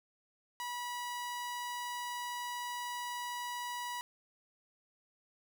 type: tone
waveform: sawtooth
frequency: 973 Hz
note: B5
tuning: 26 cents flat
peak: -34 dBFS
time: 0.6-4.01 s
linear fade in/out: 0 ms
effects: none